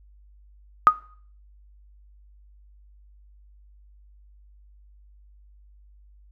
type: tone with exponential decay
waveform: sine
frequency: 1244.5 Hz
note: D#6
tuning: in tune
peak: -5 dBFS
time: 0.87-0.96 s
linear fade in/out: 0 ms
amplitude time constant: 18 ms
effects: noise-tail reverb RT60 0.5 s tail -19 dB re dry + added 50 Hz sine -50 dBFS peak until 6.31 s